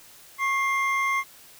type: tone pair together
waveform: triangle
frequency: 1096.2 / 2100 Hz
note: C#6 / C7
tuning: -20 / +6 cents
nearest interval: major seventh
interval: 1126 cents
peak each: -23 dBFS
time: 0.38-1.24 s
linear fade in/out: 50 ms
effects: white hiss -50 dBFS RMS until 1.59 s